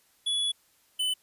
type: tone pair in turn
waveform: square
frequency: 3401 / 3012 Hz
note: G#7 / F#7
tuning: +40 / +30 cents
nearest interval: major second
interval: 210 cents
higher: first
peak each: -26 dBFS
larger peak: neither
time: 0.26-0.52 / 0.99-1.14 s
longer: first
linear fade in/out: 10 ms
effects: white hiss -65 dBFS RMS until 1.22 s + resampled to 32000 Hz